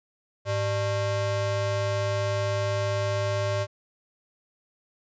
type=ring-modulated tone; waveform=square; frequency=246.4 Hz; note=B3; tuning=4 cents flat; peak=-22 dBFS; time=0.45-3.67 s; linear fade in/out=50 ms; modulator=351 Hz; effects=resampled to 16000 Hz